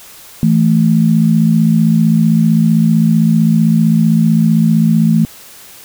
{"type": "tone pair together", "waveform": "sine", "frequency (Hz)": [164.45, 220], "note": ["E3", "A3"], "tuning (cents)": [-4, 0], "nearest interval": "perfect fourth", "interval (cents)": 504, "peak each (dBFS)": -10, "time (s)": [0.43, 5.25], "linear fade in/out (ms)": 0, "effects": ["white hiss -37 dBFS RMS until 5.84 s"]}